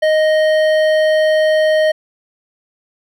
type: tone with hard clipping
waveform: sine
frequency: 622.3 Hz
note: D#5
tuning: in tune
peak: -12 dBFS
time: 0.02-1.92 s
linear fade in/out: 10 ms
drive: 11 dB
effects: none